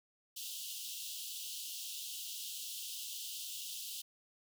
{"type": "high-pass noise", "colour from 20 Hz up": "pink", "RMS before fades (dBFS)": -44, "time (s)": [0.36, 4.02], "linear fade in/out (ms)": 10, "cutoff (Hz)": 2800, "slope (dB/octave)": 96, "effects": []}